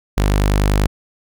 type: tone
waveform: sawtooth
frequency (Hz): 50.2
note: G1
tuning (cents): +42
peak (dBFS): -9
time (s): 0.17-0.87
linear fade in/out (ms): 10
effects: none